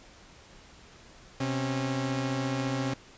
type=tone pair together; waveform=sawtooth; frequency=128.9 / 272.4 Hz; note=C3 / C#4; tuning=-26 / -30 cents; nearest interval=octave + minor second; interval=1296 cents; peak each=-27 dBFS; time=1.4-2.94 s; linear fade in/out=5 ms; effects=pink hiss -53 dBFS RMS until 3.17 s + resampled to 16000 Hz